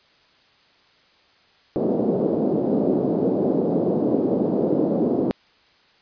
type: band-pass noise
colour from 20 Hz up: pink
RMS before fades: -21 dBFS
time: 1.76-5.31 s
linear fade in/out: 0 ms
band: 200 to 530 Hz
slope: 24 dB/octave
effects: white hiss -57 dBFS RMS until 6.01 s + resampled to 11025 Hz